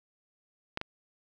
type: clicks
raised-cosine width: 0.3 ms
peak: -16 / -18 dBFS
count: 2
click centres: 0.774 / 0.814 s
effects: none